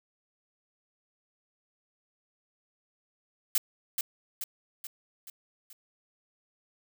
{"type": "noise with echo", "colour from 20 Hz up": "blue", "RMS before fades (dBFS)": -25, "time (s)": [3.55, 3.58], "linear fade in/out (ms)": 2, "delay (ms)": 430, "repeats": 5, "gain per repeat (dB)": -5, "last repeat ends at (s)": 5.73, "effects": []}